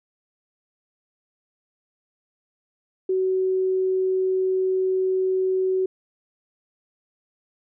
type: tone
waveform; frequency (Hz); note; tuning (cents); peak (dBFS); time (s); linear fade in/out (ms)
sine; 375.5; F#4; +26; -19; 3.09-5.86; 5
effects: none